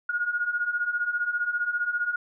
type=beating tone pair; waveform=sine; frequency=1426 / 1441 Hz; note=F6 / F#6; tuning=+36 / -46 cents; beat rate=15 Hz; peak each=-30 / -26 dBFS; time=0.09-2.16 s; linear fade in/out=5 ms; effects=none